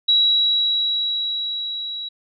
sine tone with level ramp, 3886 Hz, B7, 29 cents flat, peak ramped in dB -12 to -27 dBFS, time 0.08-2.09 s, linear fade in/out 10 ms, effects none

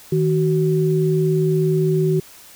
sine tone pair together, 157.79 / 375.3 Hz, D#3 / F#4, +25 / +25 cents, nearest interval octave + minor third, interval 1500 cents, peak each -17 / -18 dBFS, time 0.12-2.2 s, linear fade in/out 5 ms, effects white hiss -44 dBFS RMS until 2.55 s

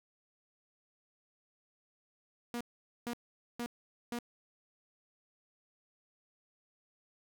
sawtooth tone bursts, 238.8 Hz, A#3, 42 cents sharp, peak -32 dBFS, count 4, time 2.54-4.188 s, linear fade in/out 0 ms, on 67 ms, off 460 ms, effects none

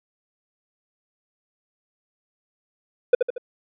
triangle tone with echo, 493.9 Hz, B4, in tune, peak -7 dBFS, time 3.13-3.15 s, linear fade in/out 5 ms, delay 77 ms, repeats 3, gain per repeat -6 dB, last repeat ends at 3.381 s, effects resampled to 8000 Hz

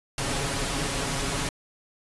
pink noise with comb filter, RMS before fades -28 dBFS, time 0.18-1.49 s, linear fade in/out 2 ms, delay 7.2 ms, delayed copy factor +0.65, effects resampled to 24000 Hz

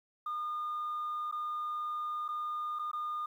sine tone with dropouts, 1217 Hz, D#6, 39 cents flat, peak -32 dBFS, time 0.26-3.26 s, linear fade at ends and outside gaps 5 ms, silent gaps 1.314-1.324 / 2.281-2.287 / 2.789-2.793 / 2.915-2.931 s, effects tanh soft clip ceiling -31 dBFS + 11-bit

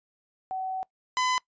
sine / sawtooth tone pair in turn, 755 / 1010.2 Hz, F#5 / B5, +35 / +39 cents, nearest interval perfect fourth, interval 504 cents, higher second, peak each -29 / -20 dBFS, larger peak second, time 0.51-0.83 / 1.17-1.38 s, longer first, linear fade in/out 0 ms, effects noise-tail reverb RT60 0.1 s tail -22 dB re dry + resampled to 16000 Hz

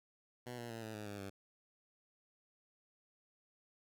10% pulse tone with pitch steps, 123.1 / 118.56 / 114.19 / 109.99 / 105.93 / 102.03 / 98.27 Hz, B2 / A#2 / A#2 / A2 / G#2 / G#2 / G2, -5 / +30 / -35 / 0 / +35 / -30 / +5 cents, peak -36 dBFS, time 0.46-1.3 s, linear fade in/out 10 ms, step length 120 ms, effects none

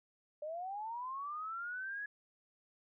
sine linear sweep, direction up, 587.3 to 1692 Hz, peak -39 dBFS, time 0.42-2.06 s, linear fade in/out 5 ms, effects none

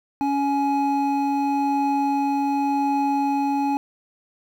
triangle tone pair together, 280 / 839.1 Hz, C#4 / G#5, +18 / +18 cents, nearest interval octave + perfect fifth, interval 1900 cents, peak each -20 dBFS, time 0.21-3.77 s, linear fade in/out 0 ms, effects 9-bit

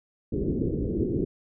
white low-pass noise, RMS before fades -27 dBFS, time 0.32-1.25 s, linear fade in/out 10 ms, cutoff 420 Hz, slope 48 dB/octave, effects none

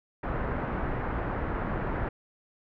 pink low-pass noise, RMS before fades -31 dBFS, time 0.23-2.09 s, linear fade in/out 5 ms, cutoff 1700 Hz, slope 24 dB/octave, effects none

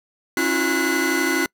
45% pulse tone cluster, 273.7 / 325.9 / 357.9 / 1467 / 2032 Hz, C#4 / E4 / F4 / F#6 / B6, -22 / -20 / +42 / -15 / +49 cents, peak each -25 dBFS, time 0.37-1.46 s, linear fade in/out 2 ms, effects noise-tail reverb RT60 0.1 s tail -26 dB re dry

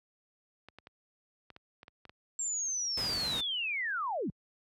clicks, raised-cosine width 0.3 ms, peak -33 dBFS, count 9, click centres 0.686 / 0.786 / 0.871 / 1.503 / 1.564 / 1.831 / 1.881 / 2.053 / 2.095 s
sine linear sweep, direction down, 7480 to 142.2 Hz, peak -31 dBFS, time 2.39-4.3 s, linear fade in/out 2 ms
pink noise, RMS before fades -39 dBFS, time 2.97-3.41 s, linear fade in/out 5 ms
effects high-pass 60 Hz 12 dB/octave + low-pass 12000 Hz 12 dB/octave

